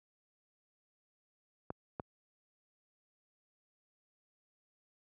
clicks, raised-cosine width 1 ms, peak -24 dBFS, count 2, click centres 1.704 / 1.998 s, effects high-pass 80 Hz 12 dB/octave

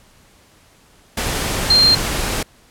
sine tone in noise, 4186 Hz, C8, in tune, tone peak -9 dBFS, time 1.7-1.95 s, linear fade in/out 5 ms, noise pink, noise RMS -21 dBFS, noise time 1.17-2.43 s, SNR +9 dB, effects pink hiss -51 dBFS RMS until 2.7 s + low-pass 12000 Hz 12 dB/octave

